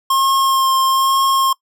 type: tone with vibrato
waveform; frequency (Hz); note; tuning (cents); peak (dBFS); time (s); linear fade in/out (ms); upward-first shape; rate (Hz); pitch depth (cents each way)
square; 1070; C6; +38; -13; 0.1-1.53; 5; sine; 1.1; 14
effects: noise-tail reverb RT60 0.1 s tail -23 dB re dry